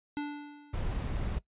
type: tone with exponential decay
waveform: square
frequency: 292.3 Hz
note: D4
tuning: 8 cents flat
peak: -31 dBFS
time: 0.17-1.09 s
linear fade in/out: 0 ms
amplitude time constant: 200 ms
type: noise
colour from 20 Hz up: brown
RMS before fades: -33 dBFS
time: 0.73-1.39 s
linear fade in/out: 10 ms
effects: noise-tail reverb RT60 0.1 s tail -18 dB re dry + resampled to 8000 Hz